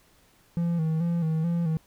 triangle tone with vibrato, 164.81 Hz, E3, in tune, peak -21 dBFS, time 0.57-1.77 s, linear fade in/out 0 ms, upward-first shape square, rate 2.3 Hz, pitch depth 59 cents each way, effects pink hiss -61 dBFS RMS until 1.86 s

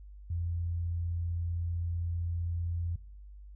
sine tone, 85.5 Hz, F2, 36 cents flat, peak -30 dBFS, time 0.3-2.96 s, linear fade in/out 5 ms, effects noise-tail reverb RT60 0.8 s tail -25 dB re dry + added 50 Hz sine -46 dBFS peak until 3.55 s

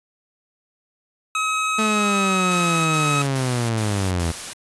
25% pulse tone, 1276 Hz, D#6, 43 cents sharp, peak -16 dBFS, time 1.35-3.22 s, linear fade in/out 2 ms
sawtooth linear sweep, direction down, 220 to 80.7 Hz, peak -16 dBFS, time 1.78-4.32 s, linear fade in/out 10 ms
white noise bursts, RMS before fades -32 dBFS, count 5, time 2.51-4.534 s, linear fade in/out 5 ms, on 340 ms, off 81 ms
effects resampled to 24000 Hz

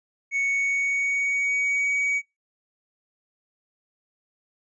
triangle tone with pitch glide, 2219 to 2259 Hz, C#7 to C#7, +1 to +32 cents, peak -20 dBFS, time 0.31-2.22 s, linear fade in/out 50 ms, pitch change +31 cents, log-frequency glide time 0.41-1.89 s, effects noise-tail reverb RT60 0.2 s tail -23 dB re dry + resampled to 22050 Hz

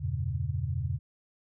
sine chord, E diminished seventh, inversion none, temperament equal with one note detuned, 82.41 / 96.48 / 116.54 / 138.59 Hz, E2 / G2 / Bb2 / Db3, 0 / -27 / 0 / 0 cents, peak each -34 dBFS, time 0-0.99 s, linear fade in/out 20 ms, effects none

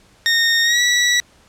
20% pulse tone with pitch glide, 1844 to 1945.8 Hz, A#6 to B6, -19 to -26 cents, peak -8 dBFS, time 0.26-1.2 s, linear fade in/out 0 ms, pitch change +93 cents, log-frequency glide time 0.63-0.81 s, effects pink hiss -52 dBFS RMS until 1.48 s + low-pass 9000 Hz 12 dB/octave

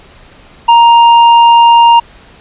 sine tone with tanh clipping, 935 Hz, A#5, 5 cents sharp, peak -3 dBFS, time 0.68-2 s, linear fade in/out 10 ms, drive 9 dB, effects pink hiss -39 dBFS RMS until 2.4 s + resampled to 8000 Hz

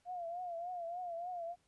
sine tone with vibrato, 698.5 Hz, F5, in tune, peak -39 dBFS, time 0.05-1.56 s, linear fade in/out 50 ms, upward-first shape triangle, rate 3.4 Hz, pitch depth 95 cents each way, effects pink hiss -75 dBFS RMS until 1.67 s + resampled to 24000 Hz

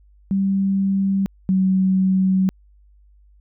sine tone pair in turn, 194.9 / 188.81 Hz, G3 / F#3, -10 / +35 cents, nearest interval minor second, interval 55 cents, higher first, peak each -16 / -14 dBFS, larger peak second, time 0.31-1.26 / 1.49-2.49 s, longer second, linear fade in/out 0 ms, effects added 50 Hz sine -49 dBFS peak until 3.4 s

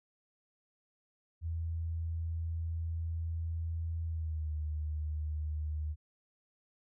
sine tone with pitch glide, 82.41 to 76.45 Hz, E2 to D#2, 0 to -30 cents, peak -33 dBFS, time 1.41-5.96 s, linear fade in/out 50 ms, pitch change -130 cents, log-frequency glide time 4.05-4.53 s, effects none

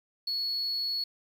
sine tone, 4376 Hz, C#8, 23 cents flat, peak -27 dBFS, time 0.27-1.04 s, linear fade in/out 5 ms, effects tanh soft clip ceiling -25 dBFS + 9-bit

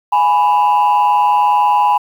sine tone pair together, 830.6 / 990.6 Hz, G#5 / B5, 0 / +5 cents, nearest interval minor third, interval 305 cents, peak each -10 dBFS, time 0.12-1.98 s, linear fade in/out 10 ms, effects tanh soft clip ceiling -6 dBFS + 7-bit

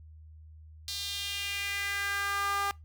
sawtooth tone with high-pass filter sweep, 400.9 Hz, G4, 39 cents sharp, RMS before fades -33 dBFS, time 0.88-2.71 s, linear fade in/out 0 ms, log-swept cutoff 4200 to 1000 Hz, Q 3.1, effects noise-tail reverb RT60 0.2 s tail -23 dB re dry + added 78 Hz sine -48 dBFS peak until 2.84 s

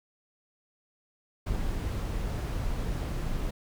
brown noise, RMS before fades -31 dBFS, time 1.46-3.51 s, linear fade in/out 10 ms, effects none

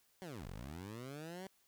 15% pulse linear two-way sweep, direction down then up, 194.9 to 39.95 to 194.9 Hz, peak -39 dBFS, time 0.22-1.47 s, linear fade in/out 0 ms, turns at 0.48 s, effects white hiss -73 dBFS RMS until 1.67 s

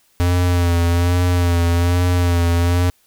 square tone with vibrato, 87.31 Hz, F2, in tune, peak -14 dBFS, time 0.2-2.9 s, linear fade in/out 0 ms, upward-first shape sine, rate 1.2 Hz, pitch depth 37 cents each way, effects white hiss -58 dBFS RMS until 3.06 s

